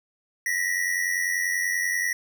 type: tone pair together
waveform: square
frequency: 1875.7 / 1966 Hz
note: A#6 / B6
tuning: +10 / -8 cents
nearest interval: minor second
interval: 82 cents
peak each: -27 / -27 dBFS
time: 0.46-2.13 s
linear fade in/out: 2 ms
effects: none